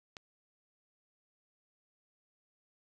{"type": "click", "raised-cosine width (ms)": 0.2, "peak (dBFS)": -27, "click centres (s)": 0.168, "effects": []}